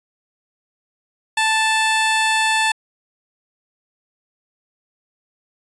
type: tone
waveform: 15% pulse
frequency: 880 Hz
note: A5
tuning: in tune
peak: -9 dBFS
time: 1.37-2.72 s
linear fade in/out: 5 ms
effects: resampled to 22050 Hz